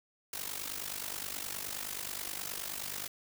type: noise with amplitude modulation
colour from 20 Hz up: white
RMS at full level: -36 dBFS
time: 0.33-3.08 s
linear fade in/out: 5 ms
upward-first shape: sine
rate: 49.5 Hz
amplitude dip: 80%
effects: none